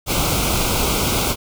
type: band-stop noise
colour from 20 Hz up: pink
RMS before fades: -19 dBFS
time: 0.06-1.36 s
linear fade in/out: 50 ms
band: 1500 to 2100 Hz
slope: 96 dB/octave
effects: none